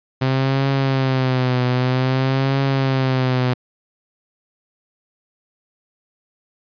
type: tone with vibrato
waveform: sawtooth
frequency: 130.81 Hz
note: C3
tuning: in tune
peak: -12 dBFS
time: 0.21-3.54 s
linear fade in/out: 10 ms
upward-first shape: triangle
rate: 0.52 Hz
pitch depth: 82 cents each way
effects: resampled to 11025 Hz